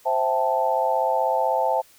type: chord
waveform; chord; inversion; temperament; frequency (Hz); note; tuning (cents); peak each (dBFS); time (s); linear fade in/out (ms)
sine; A minor seventh; first; equal; 523.3 / 659.3 / 784 / 880; C5 / E5 / G5 / A5; 0 / 0 / 0 / 0; -25 / -25 / -26 / -23; 0.05-1.82; 20
effects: white hiss -54 dBFS RMS until 1.98 s